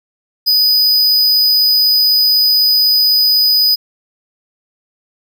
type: tone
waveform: square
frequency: 4978 Hz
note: D#8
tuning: in tune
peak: -9 dBFS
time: 0.46-3.76 s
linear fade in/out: 20 ms
effects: none